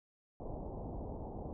pink low-pass noise, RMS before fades -43 dBFS, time 0.4-1.53 s, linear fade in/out 0 ms, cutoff 870 Hz, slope 48 dB/octave, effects none

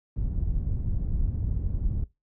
pink low-pass noise, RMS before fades -27 dBFS, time 0.16-2.04 s, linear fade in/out 2 ms, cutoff 110 Hz, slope 12 dB/octave, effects noise-tail reverb RT60 0.2 s tail -19 dB re dry

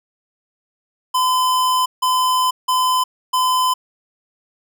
square tone bursts at uneven times, 1018 Hz, C6, 48 cents flat, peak -15 dBFS, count 4, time 1.14-1.86 / 2.02-2.51 / 2.68-3.04 / 3.33-3.74 s, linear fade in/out 10 ms, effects none

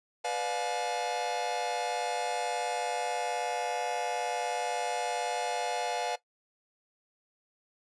45% pulse chord, B diminished seventh, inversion none, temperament just, 493.9 / 592.7 / 711.2 / 853.4 Hz, B4 / D5 / F5 / Ab5, 0 / +16 / +31 / +47 cents, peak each -37 / -39 / -34 / -36 dBFS, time 0.24-6.16 s, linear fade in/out 10 ms, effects noise-tail reverb RT60 0.1 s tail -17 dB re dry + resampled to 22050 Hz

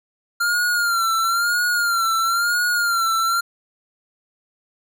square tone with vibrato, 1391 Hz, F6, 7 cents flat, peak -18 dBFS, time 0.4-3.41 s, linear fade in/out 10 ms, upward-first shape sine, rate 1 Hz, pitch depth 69 cents each way, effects none

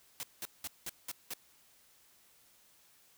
white noise bursts, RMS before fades -40 dBFS, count 6, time 0.2-1.336 s, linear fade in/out 0 ms, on 31 ms, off 190 ms, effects white hiss -65 dBFS RMS until 3.17 s

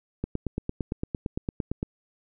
click train, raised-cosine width 3 ms, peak -15 dBFS, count 15, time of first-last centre 0.24-1.829 s, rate 8.81 Hz, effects none

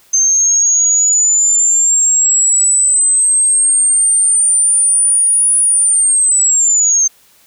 sine linear two-way sweep, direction up then down, 6270 to 9780 to 6270 Hz, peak -8 dBFS, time 0.13-7.08 s, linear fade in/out 10 ms, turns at 5.59 s, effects white hiss -49 dBFS RMS until 7.46 s

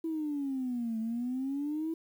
sine exponential two-way sweep, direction down then up, 329.6 to 220 to 329.6 Hz, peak -30 dBFS, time 0.04-1.94 s, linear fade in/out 5 ms, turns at 0.99 s, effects tanh soft clip ceiling -26 dBFS + 10-bit

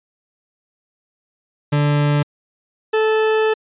40% pulse tone pair in turn, 146.4 / 436.7 Hz, D3 / A4, -5 / -13 cents, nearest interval octave + perfect fifth, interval 1892 cents, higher second, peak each -13 dBFS, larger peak neither, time 1.72-2.23 / 2.93-3.54 s, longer second, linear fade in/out 10 ms, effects resampled to 8000 Hz

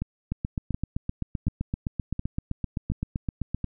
two click trains, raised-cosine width 5 ms, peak -15 / -16 dBFS, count 26 / 6, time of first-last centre 0.32-3.546 / 0.02-3.643 s, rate 7.75 / 1.38 Hz, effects none

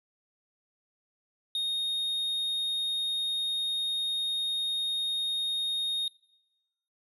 triangle tone, 3710 Hz, A#7, 9 cents flat, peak -26 dBFS, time 1.55-6.08 s, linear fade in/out 2 ms, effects noise-tail reverb RT60 1.0 s tail -24 dB re dry + resampled to 32000 Hz

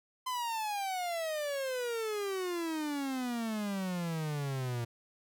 45% pulse exponential sweep, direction down, 1031 to 116.2 Hz, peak -33 dBFS, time 0.26-4.85 s, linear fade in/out 10 ms, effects none

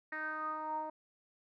10% pulse tone with low-pass filter sweep, 310.4 Hz, D#4, 4 cents flat, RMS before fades -39 dBFS, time 0.12-0.9 s, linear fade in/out 5 ms, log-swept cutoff 1800 to 800 Hz, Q 7.7, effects none

